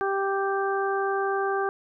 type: harmonic tone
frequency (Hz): 392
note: G4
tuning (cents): 0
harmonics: 1 / 2 / 3 / 4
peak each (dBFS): -26 / -29 / -31 / -32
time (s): 0.01-1.69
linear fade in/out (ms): 0
effects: none